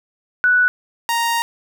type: tone pair in turn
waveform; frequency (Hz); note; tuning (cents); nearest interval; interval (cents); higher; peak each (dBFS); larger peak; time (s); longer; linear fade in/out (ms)
sine / sawtooth; 1480 / 932.3; F#6 / A#5; 0 / 0; minor sixth; 800; first; -11 / -13; first; 0.44-0.68 / 1.09-1.42; second; 0
effects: none